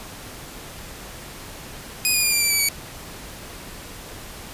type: tone with pitch steps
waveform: 10% pulse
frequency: 2489 / 2450 / 2413 / 2375 / 2338 / 2302 / 2267 Hz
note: D#7 / D#7 / D7 / D7 / D7 / D7 / C#7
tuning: 0 / -27 / +46 / +19 / -8 / -35 / +38 cents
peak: -9 dBFS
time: 2.05-2.687 s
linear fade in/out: 0 ms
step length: 91 ms
effects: pink hiss -38 dBFS RMS until 4.53 s + resampled to 32000 Hz